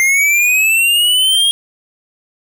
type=linear sweep; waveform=square; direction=up; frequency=2093 to 3267 Hz; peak=-10 dBFS; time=0-1.51 s; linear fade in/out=0 ms; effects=none